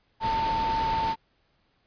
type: tone in noise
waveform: sine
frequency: 896 Hz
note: A5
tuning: 31 cents sharp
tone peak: -24 dBFS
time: 0.2-1.16 s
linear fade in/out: 50 ms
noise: pink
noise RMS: -33 dBFS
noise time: 0.2-1.16 s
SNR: +6 dB
effects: pink hiss -69 dBFS RMS until 1.86 s + resampled to 11025 Hz

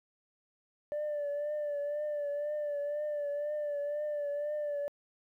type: tone with vibrato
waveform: sine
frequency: 587.3 Hz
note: D5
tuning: in tune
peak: -30 dBFS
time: 0.92-4.88 s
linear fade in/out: 0 ms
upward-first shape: triangle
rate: 2 Hz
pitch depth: 48 cents each way
effects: tanh soft clip ceiling -30 dBFS + 12-bit

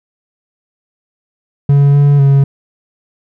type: tone with pitch steps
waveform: triangle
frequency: 141.5 / 143.1 / 138.6 Hz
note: C#3 / D3 / C#3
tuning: +36 / -45 / 0 cents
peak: -3 dBFS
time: 1.69-2.44 s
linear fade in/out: 5 ms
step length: 250 ms
effects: none

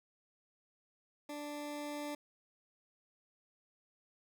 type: tone with level ramp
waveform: 20% pulse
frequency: 293.7 Hz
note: D4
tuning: in tune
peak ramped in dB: -37 to -34 dBFS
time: 1.29-2.15 s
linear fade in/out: 5 ms
effects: none

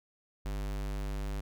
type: tone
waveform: square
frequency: 49.8 Hz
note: G1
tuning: 28 cents sharp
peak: -34 dBFS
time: 0.45-1.41 s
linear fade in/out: 10 ms
effects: none

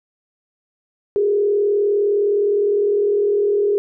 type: tone with frequency modulation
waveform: sine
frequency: 410 Hz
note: G#4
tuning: 22 cents flat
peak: -14 dBFS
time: 1.16-3.78 s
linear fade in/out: 0 ms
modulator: 39.7 Hz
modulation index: 0.56
effects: none

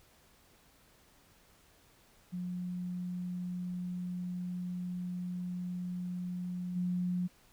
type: tone with level steps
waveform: sine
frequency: 179.2 Hz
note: F3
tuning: 45 cents sharp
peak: -35 / -30 dBFS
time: 2.32-7.28 s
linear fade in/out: 20 ms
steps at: 6.75 s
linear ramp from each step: 20 ms
effects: pink hiss -64 dBFS RMS until 7.52 s

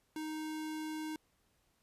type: tone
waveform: square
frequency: 311.1 Hz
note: D#4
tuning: in tune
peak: -39 dBFS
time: 0.16-1.16 s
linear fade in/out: 2 ms
effects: pink hiss -75 dBFS RMS until 1.82 s + resampled to 32000 Hz

